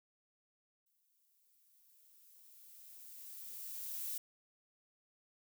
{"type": "noise with exponential growth", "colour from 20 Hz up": "violet", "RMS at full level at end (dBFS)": -40, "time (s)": [0.86, 4.18], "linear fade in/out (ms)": 5, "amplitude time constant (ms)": 720, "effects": []}